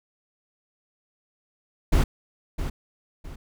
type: noise with echo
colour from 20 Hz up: brown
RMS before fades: -17 dBFS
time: 1.92-2.04 s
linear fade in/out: 10 ms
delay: 660 ms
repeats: 2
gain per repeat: -10 dB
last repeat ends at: 3.36 s
effects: none